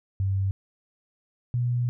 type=tone pair in turn; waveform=sine; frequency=96.8 / 121.96 Hz; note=G2 / B2; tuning=-21 / -21 cents; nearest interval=major third; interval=400 cents; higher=second; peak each=-22 dBFS; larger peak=neither; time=0.2-0.51 / 1.54-1.89 s; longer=second; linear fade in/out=0 ms; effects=none